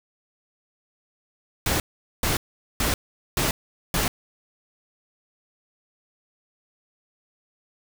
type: noise bursts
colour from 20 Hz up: pink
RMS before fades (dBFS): -23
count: 5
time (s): 1.66-4.08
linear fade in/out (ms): 2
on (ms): 140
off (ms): 430
effects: none